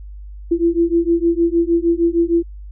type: beating tone pair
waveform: sine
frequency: 335 / 341.5 Hz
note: E4 / F4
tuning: +28 / -39 cents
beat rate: 6.5 Hz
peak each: -16 dBFS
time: 0.51-2.43 s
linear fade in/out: 10 ms
effects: added 50 Hz sine -31 dBFS peak until 2.71 s